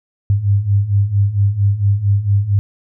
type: beating tone pair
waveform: sine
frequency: 98 / 102.4 Hz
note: G2 / G#2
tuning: 0 / -24 cents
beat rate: 4.4 Hz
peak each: -17 / -13 dBFS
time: 0.3-2.59 s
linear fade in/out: 0 ms
effects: none